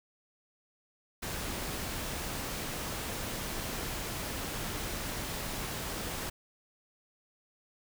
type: noise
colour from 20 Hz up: pink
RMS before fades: -37 dBFS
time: 1.22-6.3 s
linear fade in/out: 10 ms
effects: none